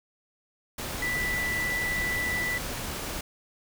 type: tone in noise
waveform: sine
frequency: 1975.5 Hz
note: B6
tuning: in tune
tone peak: -27 dBFS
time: 1.02-2.58 s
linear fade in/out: 5 ms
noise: pink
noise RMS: -34 dBFS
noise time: 0.78-3.21 s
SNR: +4 dB
effects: none